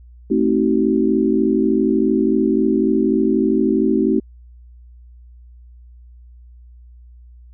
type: chord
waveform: sine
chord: A diminished seventh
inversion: none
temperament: just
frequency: 220 / 264 / 316.8 / 380.2 Hz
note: A3 / C4 / Eb4 / Gb4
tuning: 0 / +16 / +31 / +47 cents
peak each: -19 dBFS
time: 0.3-4.2 s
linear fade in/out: 10 ms
effects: added 60 Hz sine -40 dBFS peak until 7.53 s